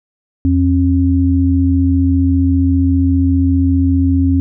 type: tone pair together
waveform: sine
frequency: 85.04 / 270 Hz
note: F2 / C#4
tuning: -46 / -45 cents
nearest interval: octave + minor sixth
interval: 2001 cents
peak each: -12 dBFS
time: 0.45-4.4 s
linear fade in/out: 0 ms
effects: none